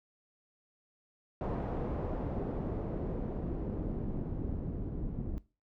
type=noise with low-pass filter sweep; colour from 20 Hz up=pink; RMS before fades=-36 dBFS; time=1.41-5.38 s; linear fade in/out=0 ms; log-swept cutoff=730 to 240 Hz; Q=0.96; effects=noise-tail reverb RT60 0.3 s tail -19 dB re dry